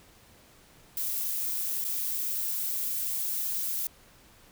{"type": "noise with dropouts", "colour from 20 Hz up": "violet", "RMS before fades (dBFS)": -31, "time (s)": [0.97, 3.87], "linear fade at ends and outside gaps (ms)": 2, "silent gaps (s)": [1.843, 1.848], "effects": ["pink hiss -57 dBFS RMS until 4.51 s"]}